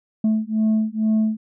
sine beating tone pair, 216.9 / 219.1 Hz, A3 / A3, -25 / -7 cents, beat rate 2.2 Hz, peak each -18 dBFS, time 0.24-1.37 s, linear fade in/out 5 ms, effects tanh soft clip ceiling -14 dBFS

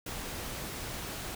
pink noise, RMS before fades -39 dBFS, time 0.06-1.35 s, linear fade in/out 5 ms, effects none

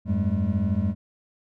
triangle tone cluster, 87.6 / 101.1 / 195.4 / 213.1 Hz, F2 / G#2 / G3 / G#3, +6 / -46 / -5 / +45 cents, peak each -25 dBFS, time 0.05-0.95 s, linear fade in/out 50 ms, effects none

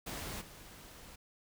pink noise with level steps, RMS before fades -42 / -53 dBFS, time 0.06-1.16 s, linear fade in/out 10 ms, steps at 0.4 s, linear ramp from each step 20 ms, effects none

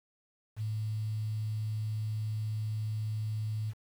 sine tone with quantisation, 108.2 Hz, A2, 29 cents flat, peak -31 dBFS, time 0.56-3.74 s, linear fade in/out 50 ms, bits 9, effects none

